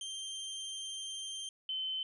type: tone pair in turn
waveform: sawtooth / sine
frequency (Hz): 3156 / 3066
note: G7 / G7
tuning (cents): +11 / -39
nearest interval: minor second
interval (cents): 50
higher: first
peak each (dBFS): -36 / -34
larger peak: second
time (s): 0.01-1.49 / 1.69-2.03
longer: first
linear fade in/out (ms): 2
effects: resampled to 24000 Hz